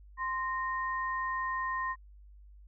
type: tone pair together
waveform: sine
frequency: 1044.3 / 1850 Hz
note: C6 / A#6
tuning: -4 / -14 cents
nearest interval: minor seventh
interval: 990 cents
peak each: -32 / -36 dBFS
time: 0.17-1.96 s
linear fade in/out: 50 ms
effects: added 50 Hz sine -51 dBFS peak until 2.67 s